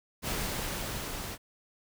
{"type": "noise with level ramp", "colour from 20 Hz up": "pink", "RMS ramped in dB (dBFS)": [-32, -39], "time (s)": [0.22, 1.38], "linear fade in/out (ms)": 50, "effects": []}